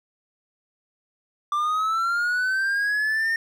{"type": "linear sweep", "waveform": "triangle", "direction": "up", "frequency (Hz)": [1173, 1832], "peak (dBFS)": -19, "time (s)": [1.52, 3.36], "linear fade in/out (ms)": 2, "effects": []}